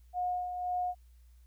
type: tone with tremolo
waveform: sine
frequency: 721 Hz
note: F#5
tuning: 45 cents flat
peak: -29 dBFS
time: 0.13-0.95 s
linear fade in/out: 50 ms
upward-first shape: sine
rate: 1.9 Hz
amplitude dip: 50%
effects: added 60 Hz sine -55 dBFS peak until 1.46 s + white hiss -74 dBFS RMS until 1.46 s